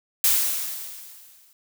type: noise with exponential decay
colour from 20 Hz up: blue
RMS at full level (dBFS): -17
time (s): 0.24-1.53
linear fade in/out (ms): 1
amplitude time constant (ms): 280
effects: none